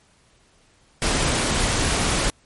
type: noise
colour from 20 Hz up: pink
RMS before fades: -21 dBFS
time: 1.02-2.3 s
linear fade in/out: 0 ms
effects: pink hiss -58 dBFS RMS until 2.45 s + MP3 48 kbps